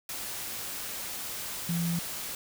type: tone in noise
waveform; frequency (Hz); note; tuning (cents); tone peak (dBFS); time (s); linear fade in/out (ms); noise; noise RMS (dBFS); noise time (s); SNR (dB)
sine; 170; F3; -46; -27; 1.69-1.99; 2; white; -37; 0.09-2.35; +7
effects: none